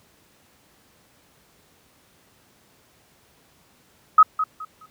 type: tone with echo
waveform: sine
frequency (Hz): 1268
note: D#6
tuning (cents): +32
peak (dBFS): -7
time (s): 4.18-4.23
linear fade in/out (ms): 5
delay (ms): 210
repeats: 3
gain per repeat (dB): -12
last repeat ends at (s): 4.86
effects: pink hiss -58 dBFS RMS until 4.9 s + high-pass 80 Hz 12 dB/octave